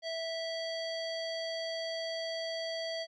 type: tone with low-pass filter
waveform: square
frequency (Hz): 656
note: E5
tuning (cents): -9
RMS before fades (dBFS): -37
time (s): 0.02-3.07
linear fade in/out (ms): 50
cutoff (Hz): 4300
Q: 5
effects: none